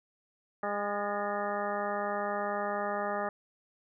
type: harmonic tone with a mistuned harmonic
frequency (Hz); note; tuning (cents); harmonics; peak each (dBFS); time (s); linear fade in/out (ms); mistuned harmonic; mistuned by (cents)
204.2; G#3; -29; 1 / 2 / 3 / 4 / 5 / 6 / 7 / 8 / 9; -41 / -39 / -35 / -36 / -45 / -37 / -45 / -44 / -44; 0.63-3.29; 2; 8; +61
effects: none